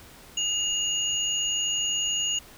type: tone pair together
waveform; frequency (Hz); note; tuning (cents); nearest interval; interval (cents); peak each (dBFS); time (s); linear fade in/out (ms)
sine; 2852 / 6764; F7 / G#8; +36 / +31; octave + minor third; 1495; -26 / -28; 0.37-2.39; 5
effects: pink hiss -49 dBFS RMS until 2.57 s